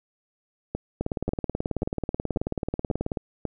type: two click trains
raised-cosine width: 2 ms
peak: -13 / -14 dBFS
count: 41 / 6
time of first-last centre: 1.01-3.172 / 0.75-3.453 s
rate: 18.5 / 1.85 Hz
effects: none